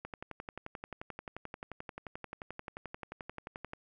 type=click train; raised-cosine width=0.5 ms; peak=-26 dBFS; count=43; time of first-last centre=0.05-3.734 s; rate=11.4 Hz; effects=none